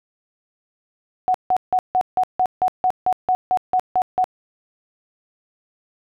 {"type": "tone bursts", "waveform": "sine", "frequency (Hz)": 740, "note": "F#5", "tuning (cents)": 0, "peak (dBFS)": -14, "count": 14, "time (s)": [1.28, 4.242], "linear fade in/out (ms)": 0, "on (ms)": 63, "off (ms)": 160, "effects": []}